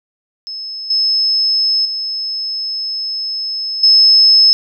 sine tone with level steps, 5200 Hz, E8, 24 cents flat, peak -23 / -11 / -18 / -5 dBFS, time 0.47-4.53 s, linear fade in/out 0 ms, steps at 0.9 / 1.85 / 3.83 s, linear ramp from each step 5 ms, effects none

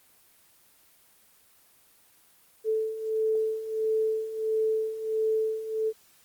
sine beating tone pair, 437.9 / 439.4 Hz, A4 / A4, -8 / -2 cents, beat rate 1.5 Hz, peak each -31 / -26 dBFS, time 2.64-5.93 s, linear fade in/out 50 ms, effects white hiss -60 dBFS RMS until 6.24 s + Opus 24 kbps

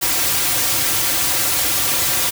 white noise with comb filter, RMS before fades -18 dBFS, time 0.01-2.31 s, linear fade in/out 20 ms, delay 4.7 ms, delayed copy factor -1, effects none

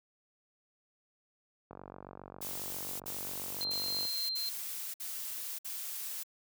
click train, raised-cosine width 1 ms, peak -32 dBFS, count 112, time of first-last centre 1.71-4.052 s, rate 47.4 Hz
blue noise bursts, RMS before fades -40 dBFS, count 6, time 2.41-6.235 s, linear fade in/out 10 ms, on 590 ms, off 57 ms
sine tone with tremolo, 4151 Hz, C8, 15 cents flat, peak -32 dBFS, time 3.61-4.49 s, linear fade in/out 0 ms, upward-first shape triangle, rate 3.4 Hz, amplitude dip 25%
effects high-pass 60 Hz 12 dB/octave

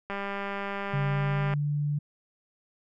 click train, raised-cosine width 0.5 ms, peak -19 dBFS, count 287, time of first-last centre 0.1-1.537 s, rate 199 Hz
sine tone with pitch glide, 142.3 to 146.64 Hz, C#3 to D3, +46 to -2 cents, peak -25 dBFS, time 0.93-1.99 s, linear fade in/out 10 ms, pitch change +52 cents, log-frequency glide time 1.03-1.67 s
effects none

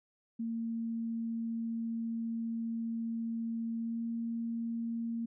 sine tone with pitch glide, 228.7 to 230.8 Hz, A#3 to A#3, -33 to -17 cents, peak -33 dBFS, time 0.39-5.26 s, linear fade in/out 10 ms, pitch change +16 cents, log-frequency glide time 3.77-4.02 s, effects none

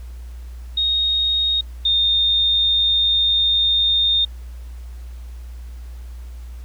sine tone pair in turn, 3729 / 3652 Hz, A#7 / A#7, 0 / -36 cents, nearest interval unison, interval 36 cents, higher first, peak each -16 / -14 dBFS, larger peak second, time 0.77-1.61 / 1.85-4.25 s, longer second, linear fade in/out 5 ms, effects added 60 Hz sine -31 dBFS peak until 6.64 s + pink hiss -52 dBFS RMS until 6.64 s

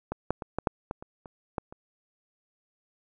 clicks, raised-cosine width 1 ms, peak -17 / -11 / -21 / -14 / -9 / -18 / -27 / -29 / -15 / -29 dBFS, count 10, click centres 0.12 / 0.306 / 0.422 / 0.586 / 0.672 / 0.911 / 1.025 / 1.258 / 1.582 / 1.725 s, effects none

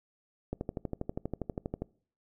click train, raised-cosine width 2 ms, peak -20 dBFS, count 17, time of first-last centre 0.53-1.82 s, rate 12.4 Hz, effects noise-tail reverb RT60 0.5 s tail -24 dB re dry

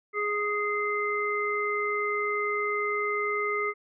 harmonic tone, 415.6 Hz, G#4, 1 cent sharp, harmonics 1 / 3 / 5, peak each -30 / -30 / -30 dBFS, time 0.13-3.74 s, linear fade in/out 50 ms, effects none

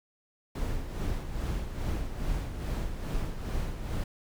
brown noise with tremolo, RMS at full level -30 dBFS, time 0.55-4.04 s, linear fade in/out 5 ms, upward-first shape sine, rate 2.4 Hz, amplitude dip 55%, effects none

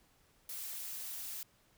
blue noise, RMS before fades -43 dBFS, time 0.49-1.43 s, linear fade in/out 2 ms, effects pink hiss -69 dBFS RMS until 1.77 s

